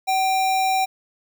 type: tone with sample-and-hold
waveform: sine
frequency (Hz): 762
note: G5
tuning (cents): -49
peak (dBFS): -17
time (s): 0.07-0.86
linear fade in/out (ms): 20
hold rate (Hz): 3150
effects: none